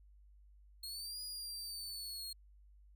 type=exponential two-way sweep; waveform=sawtooth; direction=up then down; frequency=4256 to 4921 to 4256 Hz; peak=-40 dBFS; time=0.83-2.33 s; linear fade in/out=5 ms; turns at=1.21 s; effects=added 50 Hz sine -59 dBFS peak until 2.95 s